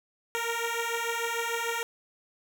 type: beating tone pair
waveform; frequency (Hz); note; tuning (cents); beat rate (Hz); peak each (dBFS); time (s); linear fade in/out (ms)
10% pulse; 461.9 / 468.6; A#4 / A#4; -16 / +9; 6.7; -23 / -24; 0.35-1.83; 0
effects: none